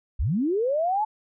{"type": "linear sweep", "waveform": "sine", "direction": "up", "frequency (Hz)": [41.22, 880], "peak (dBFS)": -21, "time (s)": [0.19, 1.05], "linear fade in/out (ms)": 10, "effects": []}